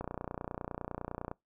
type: click train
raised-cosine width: 1 ms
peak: -23 dBFS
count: 40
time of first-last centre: 0.01-1.314 s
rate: 29.9 Hz
effects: noise-tail reverb RT60 0.2 s tail -25 dB re dry